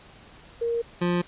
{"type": "tone pair in turn", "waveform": ["sine", "25% pulse"], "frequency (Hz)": [467, 175.79], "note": ["A#4", "F3"], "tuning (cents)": [3, 12], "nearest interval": "octave + perfect fourth", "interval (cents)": 1691, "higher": "first", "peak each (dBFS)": [-23, -18], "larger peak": "second", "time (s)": [[0.61, 0.82], [1.01, 1.22]], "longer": "neither", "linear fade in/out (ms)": 10, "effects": ["pink hiss -50 dBFS RMS until 1.27 s", "resampled to 8000 Hz"]}